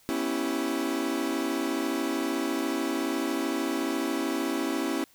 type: chord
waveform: 40% pulse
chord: C# half-diminished seventh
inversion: third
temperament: equal with one note detuned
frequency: 243.4 / 277.2 / 329.6 / 392 Hz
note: B3 / C#4 / E4 / G4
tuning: -25 / 0 / 0 / 0 cents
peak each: -34 / -30 / -30 / -35 dBFS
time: 0.09-5.04 s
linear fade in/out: 0 ms
effects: white hiss -60 dBFS RMS until 5.14 s